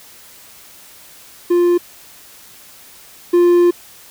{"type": "tone pair in turn", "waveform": "triangle", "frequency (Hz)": [350, 350], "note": ["F4", "F4"], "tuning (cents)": [4, 4], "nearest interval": "unison", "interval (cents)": 0, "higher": "neither", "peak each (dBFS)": [-8, -6], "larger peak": "second", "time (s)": [[1.5, 1.78], [3.33, 3.71]], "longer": "second", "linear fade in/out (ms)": 10, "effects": ["white hiss -42 dBFS RMS until 4.1 s"]}